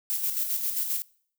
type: noise with tremolo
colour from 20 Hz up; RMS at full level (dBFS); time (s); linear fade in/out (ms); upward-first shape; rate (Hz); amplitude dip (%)
violet; -27; 0.1-1.02; 0; square; 7.5; 45
effects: noise-tail reverb RT60 0.6 s tail -24 dB re dry